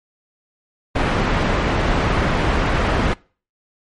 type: low-pass noise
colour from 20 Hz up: pink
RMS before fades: -18 dBFS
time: 0.95-3.14 s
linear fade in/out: 10 ms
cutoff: 2200 Hz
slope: 12 dB/octave
effects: noise-tail reverb RT60 0.4 s tail -24 dB re dry + MP3 48 kbps